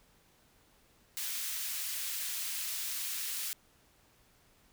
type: high-pass noise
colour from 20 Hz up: white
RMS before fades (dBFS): -37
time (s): 1.17-3.53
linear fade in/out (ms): 0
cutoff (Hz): 1900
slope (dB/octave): 12
effects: pink hiss -66 dBFS RMS until 4.72 s